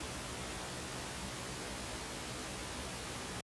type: noise with comb filter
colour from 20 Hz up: pink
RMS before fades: -42 dBFS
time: 0-3.41 s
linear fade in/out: 5 ms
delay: 16 ms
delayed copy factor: +0.75
effects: high-pass 60 Hz 12 dB/octave + resampled to 24000 Hz